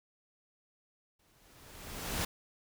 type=noise with exponential growth; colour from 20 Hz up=pink; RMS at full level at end=-32 dBFS; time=1.19-2.25 s; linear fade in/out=5 ms; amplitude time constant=230 ms; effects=none